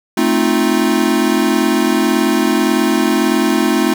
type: chord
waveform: square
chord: F dominant seventh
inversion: first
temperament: equal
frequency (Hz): 220 / 261.6 / 311.1 / 349.2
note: A3 / C4 / Eb4 / F4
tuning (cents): 0 / 0 / 0 / 0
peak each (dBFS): -18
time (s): 0.17-3.94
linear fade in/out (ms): 5
effects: none